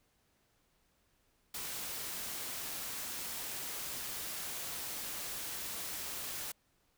white noise, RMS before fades -41 dBFS, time 1.54-6.52 s, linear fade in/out 5 ms, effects pink hiss -74 dBFS RMS until 6.97 s

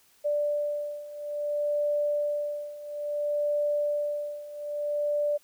sine beating tone pair, 587.3 / 587.89 Hz, D5 / D5, 0 / +2 cents, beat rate 0.59 Hz, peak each -31 / -28 dBFS, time 0.24-5.38 s, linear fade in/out 20 ms, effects white hiss -62 dBFS RMS until 5.43 s

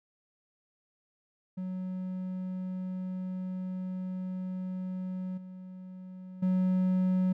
triangle tone with level steps, 185 Hz, F#3, in tune, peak -31 / -40 / -22 dBFS, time 1.57-7.33 s, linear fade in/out 10 ms, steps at 5.37 / 6.42 s, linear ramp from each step 10 ms, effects none

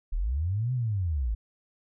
sine linear two-way sweep, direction up then down, 31.53 to 130 to 49.24 Hz, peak -25 dBFS, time 0.12-1.35 s, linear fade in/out 10 ms, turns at 0.73 s, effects none

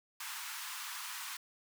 pink high-pass noise, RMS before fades -43 dBFS, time 0.2-1.37 s, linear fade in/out 5 ms, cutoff 930 Hz, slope 48 dB/octave, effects none

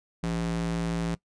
square tone with high-pass filter, 56.6 Hz, A1, 50 cents sharp, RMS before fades -29 dBFS, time 0.23-1.15 s, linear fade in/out 5 ms, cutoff 130 Hz, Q 2.4, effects noise-tail reverb RT60 0.1 s tail -20 dB re dry + resampled to 22050 Hz

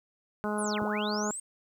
harmonic tone, 210 Hz, G#3, 19 cents sharp, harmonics 1 / 2 / 3 / 4 / 5 / 6 / 7, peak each -32 / -35 / -37 / -38 / -39 / -40 / -40 dBFS, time 0.44-1.31 s, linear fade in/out 0 ms
sine linear two-way sweep, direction down then up, 10830 to 58.27 to 8660 Hz, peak -35 dBFS, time 0.58-1.4 s, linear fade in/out 5 ms, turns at 0.82 s
effects 10-bit

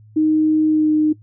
sine tone with pitch glide, 310.6 to 306.7 Hz, D#4 to D#4, -3 to -25 cents, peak -12 dBFS, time 0.16-1.13 s, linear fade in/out 10 ms, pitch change -22 cents, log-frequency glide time 0.68-0.91 s, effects noise-tail reverb RT60 0.1 s tail -18 dB re dry + added 107 Hz sine -43 dBFS peak until 1.22 s

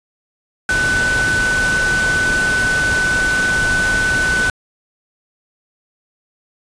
sine tone in noise, 1500 Hz, F#6, 23 cents sharp, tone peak -14 dBFS, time 0.69-4.5 s, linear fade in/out 2 ms, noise pink, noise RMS -22 dBFS, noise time 0.69-4.5 s, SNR +5 dB, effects resampled to 22050 Hz

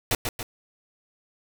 pink noise with echo, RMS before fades -23 dBFS, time 0.11-0.15 s, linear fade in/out 2 ms, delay 140 ms, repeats 2, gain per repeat -5 dB, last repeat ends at 0.43 s, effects none

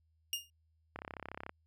sawtooth tone with exponential decay, 2832 Hz, F7, 23 cents sharp, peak -27 dBFS, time 0.33-0.5 s, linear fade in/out 1 ms, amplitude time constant 35 ms
click train, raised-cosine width 0.5 ms, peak -27 dBFS, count 19, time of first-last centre 0.96-1.494 s, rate 33.7 Hz
effects added 80 Hz sine -70 dBFS peak until 1.66 s

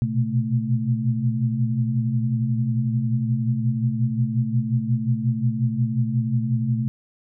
sine tone cluster, 118.6 / 124.1 / 129.8 / 220.7 Hz, A#2 / B2 / C3 / A3, +30 / +9 / -13 / +5 cents, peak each -25 dBFS, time 0.02-6.88 s, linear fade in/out 0 ms, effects none

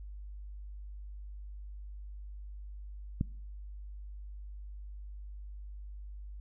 click, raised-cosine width 5 ms, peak -17 dBFS, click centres 3.211 s, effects noise-tail reverb RT60 0.6 s tail -23 dB re dry + added 50 Hz sine -42 dBFS peak until 6.4 s

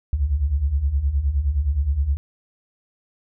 sine beating tone pair, 64 / 73.6 Hz, C2 / D2, -38 / +4 cents, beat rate 9.6 Hz, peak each -24 / -19 dBFS, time 0.13-2.17 s, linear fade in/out 0 ms, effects none

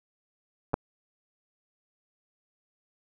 clicks, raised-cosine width 1 ms, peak -22 / -10 dBFS, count 2, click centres 0.734 / 0.741 s, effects none

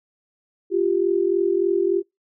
sine tone pair together, 349.2 / 392.6 Hz, F4 / G4, 0 / +3 cents, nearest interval major second, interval 203 cents, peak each -20 dBFS, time 0.7-2.03 s, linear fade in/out 50 ms, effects noise-tail reverb RT60 0.2 s tail -25 dB re dry

